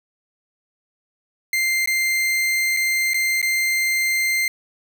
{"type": "tone with dropouts", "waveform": "40% pulse", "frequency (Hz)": 2093, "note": "C7", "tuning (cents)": 0, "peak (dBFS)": -17, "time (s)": [1.53, 4.48], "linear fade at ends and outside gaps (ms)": 2, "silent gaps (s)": [[1.859, 1.874], [2.766, 2.77], [3.135, 3.143], [3.416, 3.427]], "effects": []}